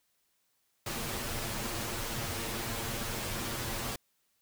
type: noise with comb filter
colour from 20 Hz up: pink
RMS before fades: -36 dBFS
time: 0.86-3.96 s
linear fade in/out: 5 ms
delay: 8.7 ms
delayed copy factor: +0.75
effects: white hiss -75 dBFS RMS until 4.41 s